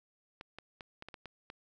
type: clicks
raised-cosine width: 0.3 ms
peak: -29 dBFS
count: 8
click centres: 0.411 / 0.586 / 0.808 / 1.024 / 1.086 / 1.142 / 1.257 / 1.501 s
effects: none